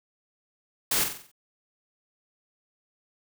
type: noise with echo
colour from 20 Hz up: white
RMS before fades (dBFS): -25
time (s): 0.91-1.04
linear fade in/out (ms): 5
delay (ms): 46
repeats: 6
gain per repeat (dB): -6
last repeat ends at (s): 1.316
effects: none